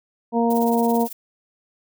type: harmonic tone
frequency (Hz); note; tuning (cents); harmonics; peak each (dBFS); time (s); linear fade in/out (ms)
233.1; A#3; 0; 1 / 2 / 3 / 4; -19 / -22 / -24 / -25; 0.32-1.08; 50
type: noise with tremolo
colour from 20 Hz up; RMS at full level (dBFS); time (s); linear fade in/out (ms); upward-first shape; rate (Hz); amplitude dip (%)
violet; -31; 0.5-1.13; 5; triangle; 18; 90
effects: none